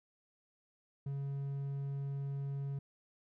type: tone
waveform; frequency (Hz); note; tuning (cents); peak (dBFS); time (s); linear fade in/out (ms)
triangle; 139.1; C#3; +6; -34; 1.06-2.79; 5
effects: none